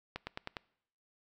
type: accelerating click train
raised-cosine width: 0.3 ms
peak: -22 dBFS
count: 5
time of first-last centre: 0.16-0.568 s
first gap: 110 ms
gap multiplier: 0.95
effects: noise-tail reverb RT60 0.7 s tail -23 dB re dry